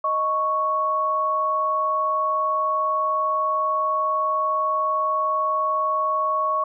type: tone pair together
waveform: sine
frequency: 622.3 / 1108.8 Hz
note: D#5 / C#6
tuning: 0 / 0 cents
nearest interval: minor seventh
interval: 1000 cents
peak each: -27 / -20 dBFS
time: 0.04-6.64 s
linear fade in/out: 5 ms
effects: none